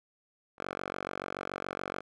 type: tone with band-pass filter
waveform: 5% pulse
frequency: 47 Hz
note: F#1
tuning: 28 cents sharp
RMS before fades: -39 dBFS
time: 0.58-2.01 s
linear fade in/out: 10 ms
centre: 1100 Hz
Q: 1.1
effects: none